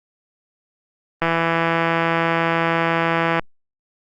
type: click train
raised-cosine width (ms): 0.5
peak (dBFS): -4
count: 362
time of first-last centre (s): 1.22-3.395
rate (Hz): 166
effects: Opus 32 kbps